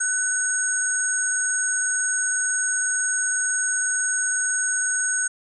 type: tone cluster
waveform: sine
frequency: 1498 / 6580 / 8490 Hz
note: F#6 / G#8 / C9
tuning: +21 / -17 / +24 cents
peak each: -25 dBFS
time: 0-5.28 s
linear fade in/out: 10 ms
effects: none